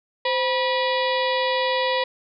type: harmonic tone with a mistuned harmonic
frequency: 486 Hz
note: B4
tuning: 28 cents flat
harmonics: 1 / 2 / 4 / 5 / 6 / 7 / 8 / 9 / 10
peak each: -23 / -25 / -28 / -33 / -34 / -32 / -32 / -38 / -38 dBFS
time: 0.25-2.04 s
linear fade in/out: 5 ms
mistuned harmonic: 1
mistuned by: +110 cents
effects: none